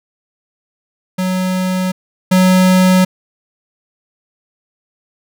square tone pair in turn, 185 / 185 Hz, F#3 / F#3, 0 / 0 cents, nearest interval unison, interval 0 cents, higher neither, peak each -15 / -8 dBFS, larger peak second, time 1.18-1.92 / 2.31-3.05 s, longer neither, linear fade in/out 10 ms, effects none

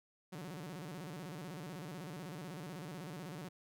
sawtooth tone with vibrato, 164.81 Hz, E3, in tune, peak -40 dBFS, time 0.32-3.49 s, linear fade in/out 10 ms, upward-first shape square, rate 16 Hz, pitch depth 200 cents each way, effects none

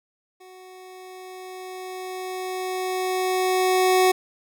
25% pulse tone with level ramp, 371 Hz, F#4, 5 cents sharp, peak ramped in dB -41 to -11 dBFS, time 0.4-4.12 s, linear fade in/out 10 ms, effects none

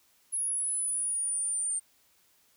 sine linear sweep, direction down, 10550 to 8870 Hz, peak -28 dBFS, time 0.32-1.8 s, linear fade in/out 20 ms, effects white hiss -66 dBFS RMS until 2.56 s

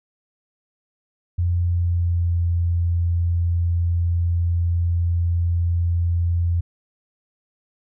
sine tone with pitch glide, 87.31 to 85.81 Hz, F2 to F2, 0 to -30 cents, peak -17 dBFS, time 1.38-6.61 s, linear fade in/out 10 ms, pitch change -30 cents, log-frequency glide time 1.6-2.41 s, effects none

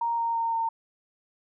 sine tone with pitch steps, 932.3 / 925.3 / 918.4 / 911.5 Hz, A#5 / A#5 / A#5 / A#5, 0 / -13 / -26 / -39 cents, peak -24 dBFS, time 0.01-0.69 s, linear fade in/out 5 ms, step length 170 ms, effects none

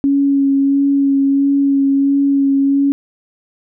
sine tone with vibrato, 277.2 Hz, C#4, in tune, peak -10 dBFS, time 0.04-2.92 s, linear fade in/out 0 ms, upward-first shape sine, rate 1.5 Hz, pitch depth 15 cents each way, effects none

